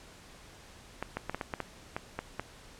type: clicks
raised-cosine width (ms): 0.5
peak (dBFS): -18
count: 10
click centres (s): 1.026 / 1.17 / 1.296 / 1.346 / 1.412 / 1.538 / 1.603 / 1.965 / 2.19 / 2.396
effects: pink hiss -53 dBFS RMS until 2.79 s + low-pass 9000 Hz 12 dB/octave